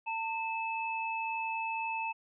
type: tone pair together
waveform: sine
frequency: 901 / 2609 Hz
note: A5 / E7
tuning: +41 / -18 cents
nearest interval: octave + tritone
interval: 1841 cents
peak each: -34 / -36 dBFS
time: 0.06-2.13 s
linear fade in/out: 20 ms
effects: none